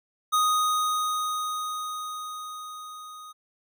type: tone with level ramp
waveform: square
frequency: 1244.5 Hz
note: D#6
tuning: in tune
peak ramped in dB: -20 to -42 dBFS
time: 0.32-3.33 s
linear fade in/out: 20 ms
effects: none